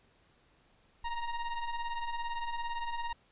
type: ring-modulated tone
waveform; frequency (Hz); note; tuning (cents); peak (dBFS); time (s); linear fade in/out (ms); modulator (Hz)
square; 466.2; A#4; 0; -31; 1.04-3.13; 5; 475
effects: pink hiss -67 dBFS RMS until 3.31 s + resampled to 8000 Hz